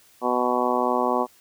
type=harmonic tone; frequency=124.1 Hz; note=B2; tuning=9 cents sharp; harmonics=2 / 3 / 4 / 5 / 6 / 7 / 8 / 9; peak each=-28 / -28 / -28 / -28 / -28 / -28 / -28 / -28 dBFS; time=0.21-1.27 s; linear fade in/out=50 ms; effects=white hiss -56 dBFS RMS until 1.4 s